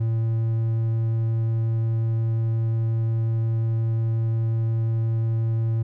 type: tone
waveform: triangle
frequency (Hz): 113.2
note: A2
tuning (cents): +50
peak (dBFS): -18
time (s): 0-5.83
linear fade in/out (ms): 10
effects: none